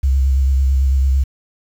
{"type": "tone with vibrato", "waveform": "sine", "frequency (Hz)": 67, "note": "C2", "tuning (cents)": 42, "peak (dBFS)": -11, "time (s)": [0.03, 1.24], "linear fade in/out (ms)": 10, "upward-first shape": "sine", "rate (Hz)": 9, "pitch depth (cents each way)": 41, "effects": ["7-bit"]}